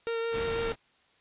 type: tone with vibrato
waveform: 45% pulse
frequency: 459.5 Hz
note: A#4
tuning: 25 cents flat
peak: -29 dBFS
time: 0.07-0.72 s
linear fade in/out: 0 ms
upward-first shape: triangle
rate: 6.1 Hz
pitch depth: 15 cents each way
type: noise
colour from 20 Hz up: pink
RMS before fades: -37 dBFS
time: 0.31-0.76 s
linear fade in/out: 50 ms
effects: white hiss -65 dBFS RMS until 1.2 s + resampled to 8000 Hz